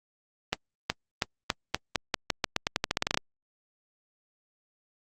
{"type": "accelerating click train", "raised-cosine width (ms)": 0.2, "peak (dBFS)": -7, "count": 20, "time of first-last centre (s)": [0.53, 3.174], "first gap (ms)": 370, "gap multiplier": 0.87, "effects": ["Opus 32 kbps"]}